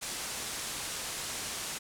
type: low-pass noise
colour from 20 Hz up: white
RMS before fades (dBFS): -38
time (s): 0.01-1.79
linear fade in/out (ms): 20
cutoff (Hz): 10000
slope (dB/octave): 24
effects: none